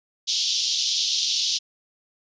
white band-pass noise, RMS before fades -24 dBFS, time 0.27-1.59 s, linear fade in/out 20 ms, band 3100 to 5900 Hz, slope 48 dB/octave, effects resampled to 16000 Hz

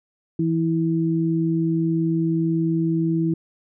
sine tone pair together, 164.81 / 326.4 Hz, E3 / E4, 0 / -17 cents, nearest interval octave, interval 1183 cents, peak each -21 dBFS, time 0.39-3.34 s, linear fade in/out 5 ms, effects none

